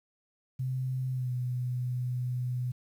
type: tone with pitch glide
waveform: sine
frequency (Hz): 129.5 to 124.8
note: C3 to B2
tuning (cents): -17 to +19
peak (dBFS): -29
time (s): 0.59-2.72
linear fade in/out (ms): 10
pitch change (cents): -64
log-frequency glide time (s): 1.12-1.31
effects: 10-bit